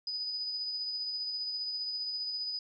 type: tone with tremolo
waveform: sine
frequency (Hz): 4978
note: D#8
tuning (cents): 0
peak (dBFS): -32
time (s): 0.07-2.59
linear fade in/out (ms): 2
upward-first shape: sine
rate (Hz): 15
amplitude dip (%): 30
effects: none